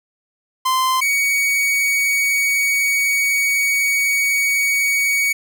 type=tone pair in turn; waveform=45% pulse; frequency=1037 / 2246 Hz; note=C6 / C#7; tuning=-16 / +22 cents; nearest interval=octave + minor second; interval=1338 cents; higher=second; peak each=-15 dBFS; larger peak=neither; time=0.65-1.01 / 1.01-5.33 s; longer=second; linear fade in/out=10 ms; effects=none